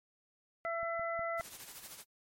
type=harmonic tone; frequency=670 Hz; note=E5; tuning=28 cents sharp; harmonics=1 / 2 / 3; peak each=-36 / -39 / -41 dBFS; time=0.65-1.41 s; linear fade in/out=0 ms
type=clicks; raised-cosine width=5 ms; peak=-43 / -41 / -39 / -40 dBFS; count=4; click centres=0.831 / 0.995 / 1.193 / 1.398 s
type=noise with tremolo; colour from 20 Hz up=white; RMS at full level=-47 dBFS; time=1.37-2.05 s; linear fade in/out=50 ms; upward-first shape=sine; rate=13 Hz; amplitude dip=55%
effects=MP3 64 kbps